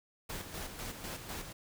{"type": "noise with tremolo", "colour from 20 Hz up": "pink", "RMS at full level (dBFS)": -41, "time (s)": [0.29, 1.53], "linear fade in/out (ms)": 10, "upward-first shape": "square", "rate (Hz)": 4, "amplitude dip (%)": 50, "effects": []}